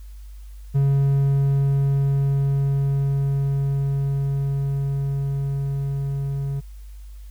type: tone with level ramp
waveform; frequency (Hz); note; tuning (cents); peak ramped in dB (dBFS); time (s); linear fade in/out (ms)
triangle; 138.59; C#3; 0; -13 to -21; 0.74-6.61; 20
effects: added 50 Hz sine -36 dBFS peak until 7.3 s + white hiss -58 dBFS RMS until 7.3 s